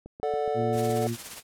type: click train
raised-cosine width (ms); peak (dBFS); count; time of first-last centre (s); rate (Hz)
2; -29; 7; 0.06-0.896; 7.18
type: chord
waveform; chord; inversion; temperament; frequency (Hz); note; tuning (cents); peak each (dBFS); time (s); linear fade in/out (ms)
triangle; D major; second; just; 440.5 / 587.3 / 734.2; A4 / D5 / F#5; +2 / 0 / -14; -26 / -30 / -28; 0.23-1.07; 0
type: harmonic tone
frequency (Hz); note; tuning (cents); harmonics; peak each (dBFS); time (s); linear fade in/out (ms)
116.54; A#2; 0; 1 / 2 / 3; -30 / -31 / -34; 0.54-1.17; 50
type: noise with tremolo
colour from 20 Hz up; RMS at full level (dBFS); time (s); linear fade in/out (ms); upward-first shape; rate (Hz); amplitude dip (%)
white; -37; 0.72-1.43; 50; triangle; 17; 60
effects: low-pass 12000 Hz 12 dB/octave